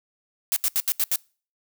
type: noise bursts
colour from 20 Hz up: blue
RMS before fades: -22 dBFS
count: 6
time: 0.52-1.158 s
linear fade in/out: 0 ms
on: 43 ms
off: 76 ms
effects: noise-tail reverb RT60 0.4 s tail -26 dB re dry